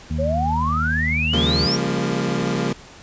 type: harmonic tone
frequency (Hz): 78.1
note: D#2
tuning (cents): +7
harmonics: 1 / 2 / 3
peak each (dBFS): -23 / -26 / -28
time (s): 0.1-1.67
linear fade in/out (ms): 10
type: exponential sweep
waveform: sine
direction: up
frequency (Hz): 523.3 to 5730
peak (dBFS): -20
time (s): 0.18-1.77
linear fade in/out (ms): 20
type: chord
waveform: 25% pulse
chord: G half-diminished seventh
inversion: second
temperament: equal with one note detuned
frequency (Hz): 138.59 / 174.61 / 200.8 / 233.1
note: Db3 / F3 / G3 / Bb3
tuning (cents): 0 / 0 / +42 / 0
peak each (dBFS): -22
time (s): 1.33-2.73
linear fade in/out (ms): 5
effects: pink hiss -43 dBFS RMS until 3.02 s + resampled to 16000 Hz